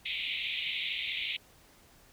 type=band-pass noise; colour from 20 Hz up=pink; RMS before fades=-35 dBFS; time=0.05-1.37 s; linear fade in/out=10 ms; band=2100 to 3800 Hz; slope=96 dB/octave; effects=pink hiss -60 dBFS RMS until 2.12 s